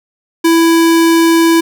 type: tone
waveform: square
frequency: 331.1 Hz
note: E4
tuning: 8 cents sharp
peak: -7 dBFS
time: 0.44-1.61 s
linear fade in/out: 10 ms
effects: none